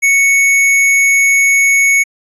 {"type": "tone", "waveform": "square", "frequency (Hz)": 2217, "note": "C#7", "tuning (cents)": 0, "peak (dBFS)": -8, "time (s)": [0.02, 2.04], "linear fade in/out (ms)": 20, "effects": ["resampled to 24000 Hz"]}